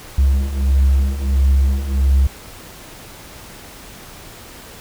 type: beating tone pair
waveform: triangle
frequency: 66.7 / 68.2 Hz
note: C2 / C#2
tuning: +34 / -28 cents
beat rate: 1.5 Hz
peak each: -15 / -11 dBFS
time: 0.18-2.27 s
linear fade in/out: 5 ms
effects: tanh soft clip ceiling -4 dBFS + pink hiss -38 dBFS RMS until 4.8 s